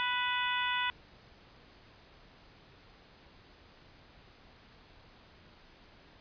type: harmonic tone with a mistuned harmonic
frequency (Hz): 493.9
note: B4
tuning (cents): 0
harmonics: 2 / 3 / 4 / 5 / 6 / 7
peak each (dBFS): -34 / -36 / -37 / -38 / -39 / -39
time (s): 0-0.9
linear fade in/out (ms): 0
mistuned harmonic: 5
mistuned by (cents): +33
effects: pink hiss -58 dBFS RMS until 6.2 s + resampled to 11025 Hz